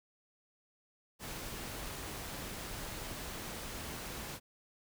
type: noise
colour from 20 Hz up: pink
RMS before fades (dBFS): -43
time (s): 1.19-4.4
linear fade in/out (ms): 50
effects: none